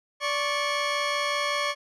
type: tone pair together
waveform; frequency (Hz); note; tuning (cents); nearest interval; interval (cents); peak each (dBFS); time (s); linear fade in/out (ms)
15% pulse; 581 / 1096.8; D5 / C#6; -19 / -19; major seventh; 1100; -21 / -21; 0.2-1.75; 50
effects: low-pass 7000 Hz 12 dB/octave